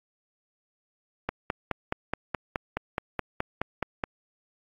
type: click train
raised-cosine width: 0.5 ms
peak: -12 dBFS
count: 14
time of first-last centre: 1.29-4.038 s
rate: 4.73 Hz
effects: AAC 32 kbps